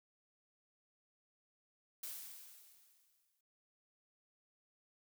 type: noise with exponential decay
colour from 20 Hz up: blue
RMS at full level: -44 dBFS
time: 2.03-3.41 s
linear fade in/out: 5 ms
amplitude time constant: 300 ms
effects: none